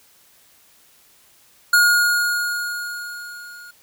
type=tone with level ramp; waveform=square; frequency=1433 Hz; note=F6; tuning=44 cents sharp; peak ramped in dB=-11 to -39 dBFS; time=1.73-3.71 s; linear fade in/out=5 ms; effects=white hiss -54 dBFS RMS until 3.82 s